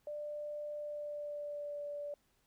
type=tone with pitch glide; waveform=sine; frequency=593 to 581.5 Hz; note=D5 to D5; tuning=+17 to -17 cents; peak=-39 dBFS; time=0.07-2.14 s; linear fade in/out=2 ms; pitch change=-34 cents; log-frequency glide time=0.76-1.85 s; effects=pink hiss -75 dBFS RMS until 2.46 s